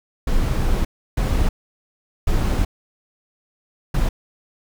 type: noise bursts at uneven times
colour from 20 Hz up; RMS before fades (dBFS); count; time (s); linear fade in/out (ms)
brown; -18; 4; 0.27-0.85 / 1.17-1.49 / 2.27-2.65 / 3.94-4.09; 5
effects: none